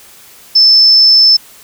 sine tone, 5274 Hz, E8, in tune, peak -3 dBFS, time 0.55-1.37 s, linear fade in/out 10 ms, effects white hiss -39 dBFS RMS until 1.63 s

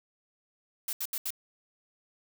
blue noise bursts, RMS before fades -33 dBFS, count 4, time 0.88-1.305 s, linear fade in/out 2 ms, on 50 ms, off 75 ms, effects none

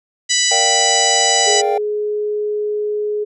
harmonic tone, 987.8 Hz, B5, in tune, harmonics 2 / 3 / 4 / 5 / 6 / 7 / 8, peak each -21 / -21 / -21 / -21 / -21 / -21 / -21 dBFS, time 0.29-1.62 s, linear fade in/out 20 ms
triangle chord, G minor seventh, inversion first, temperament equal, 466.2 / 587.3 / 698.5 / 784 Hz, Bb4 / D5 / F5 / G5, 0 / 0 / 0 / 0 cents, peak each -23 / -23 / -21 / -17 dBFS, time 0.51-1.78 s, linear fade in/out 5 ms
sine tone, 419.6 Hz, G#4, 18 cents sharp, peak -17 dBFS, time 1.46-3.25 s, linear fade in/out 20 ms
effects none

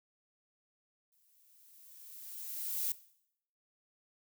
violet noise with exponential growth, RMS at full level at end -33 dBFS, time 1.12-2.92 s, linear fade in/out 2 ms, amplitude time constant 390 ms, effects noise-tail reverb RT60 0.7 s tail -18 dB re dry

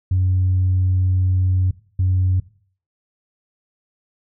sine tone bursts at uneven times, 92.5 Hz, F#2, in tune, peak -13 dBFS, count 2, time 0.11-1.71 / 1.99-2.4 s, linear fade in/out 5 ms, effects noise-tail reverb RT60 0.5 s tail -19 dB re dry + tanh soft clip ceiling -11 dBFS

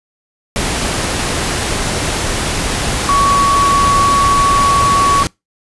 sine tone in noise, 1124 Hz, C#6, 24 cents sharp, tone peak -9 dBFS, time 3.09-5.23 s, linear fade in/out 0 ms, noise pink, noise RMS -17 dBFS, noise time 0.56-5.27 s, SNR +5 dB, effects noise-tail reverb RT60 0.2 s tail -25 dB re dry + resampled to 24000 Hz

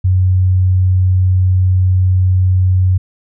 sine tone, 92.5 Hz, F#2, in tune, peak -8 dBFS, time 0.04-2.98 s, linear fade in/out 10 ms, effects none

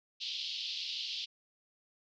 pink band-pass noise, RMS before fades -39 dBFS, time 0.2-1.26 s, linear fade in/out 20 ms, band 2900 to 4900 Hz, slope 48 dB/octave, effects none

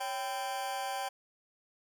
40% pulse tone with amplitude modulation, 784 Hz, G5, in tune, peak -29 dBFS, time 0-1.09 s, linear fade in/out 10 ms, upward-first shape sine, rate 229 Hz, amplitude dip 90%, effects none

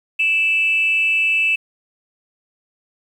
sine tone with amplitude modulation, 2637 Hz, E7, in tune, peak -11 dBFS, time 0.19-1.56 s, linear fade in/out 10 ms, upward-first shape sine, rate 300 Hz, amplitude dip 55%, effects tanh soft clip ceiling -7 dBFS + 8-bit

